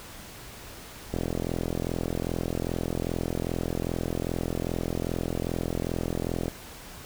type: click train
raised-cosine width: 2 ms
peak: -15 dBFS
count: 228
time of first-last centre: 1.14-6.481 s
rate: 42.5 Hz
effects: pink hiss -44 dBFS RMS until 7.05 s